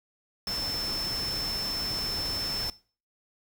sine tone in noise, 5300 Hz, E8, 9 cents sharp, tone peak -30 dBFS, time 0.47-2.7 s, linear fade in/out 2 ms, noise pink, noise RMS -37 dBFS, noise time 0.47-2.7 s, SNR +4 dB, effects noise-tail reverb RT60 0.4 s tail -20 dB re dry

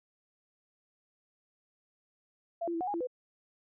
sine tone with pitch steps, 677 / 341 / 331.6 / 734 / 821 / 337.7 / 501 Hz, E5 / F4 / E4 / F#5 / G#5 / E4 / B4, +46 / -41 / +10 / -14 / -20 / +42 / +25 cents, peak -31 dBFS, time 2.61-3.072 s, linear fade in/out 10 ms, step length 66 ms, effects none

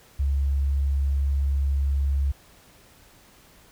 sine tone, 69.3 Hz, C#2, in tune, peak -20 dBFS, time 0.19-2.32 s, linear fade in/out 10 ms, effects pink hiss -54 dBFS RMS until 3.71 s

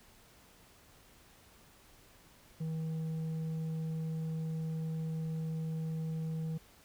sine tone with tanh clipping, 160 Hz, D#3, 49 cents sharp, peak -35 dBFS, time 2.6-6.58 s, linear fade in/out 10 ms, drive 5 dB, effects pink hiss -61 dBFS RMS until 6.84 s

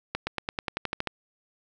accelerating click train, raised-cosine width 0.3 ms, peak -12 dBFS, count 11, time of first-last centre 0.15-1.073 s, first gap 120 ms, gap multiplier 0.94, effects none

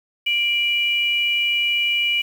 sine tone pair together, 2360 / 2922 Hz, D7 / F#7, +8 / -22 cents, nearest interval major third, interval 370 cents, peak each -20 dBFS, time 0.26-2.22 s, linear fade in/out 10 ms, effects 7-bit

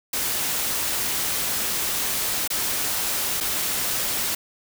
white noise with dropouts, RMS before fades -25 dBFS, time 0.13-4.35 s, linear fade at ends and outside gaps 5 ms, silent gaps 2.477-2.502 / 3.404-3.408 s, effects none

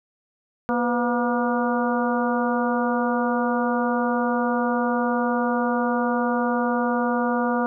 harmonic tone with a mistuned harmonic, 238.9 Hz, A#3, 43 cents sharp, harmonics 1 / 2 / 3 / 4 / 5 / 6, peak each -23 / -26 / -28 / -29 / -30 / -31 dBFS, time 0.69-7.66 s, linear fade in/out 0 ms, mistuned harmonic 2, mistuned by +72 cents, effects none

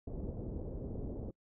pink low-pass noise, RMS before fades -41 dBFS, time 0.07-1.31 s, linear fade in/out 5 ms, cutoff 510 Hz, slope 24 dB/octave, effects noise-tail reverb RT60 0.1 s tail -25 dB re dry

